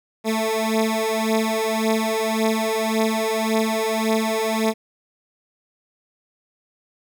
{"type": "beating tone pair", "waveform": "15% pulse", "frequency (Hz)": [220, 221.8], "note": ["A3", "A3"], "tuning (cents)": [0, 14], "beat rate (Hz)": 1.8, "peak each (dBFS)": [-16, -16], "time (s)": [0.24, 4.74], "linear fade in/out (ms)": 50, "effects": []}